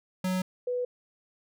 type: tone pair in turn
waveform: square / sine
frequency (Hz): 185 / 493.9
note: F#3 / B4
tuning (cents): 0 / 0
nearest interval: octave + perfect fourth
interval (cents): 1700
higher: second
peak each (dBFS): -27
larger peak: neither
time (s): 0.24-0.42 / 0.67-0.85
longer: neither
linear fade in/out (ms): 5
effects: none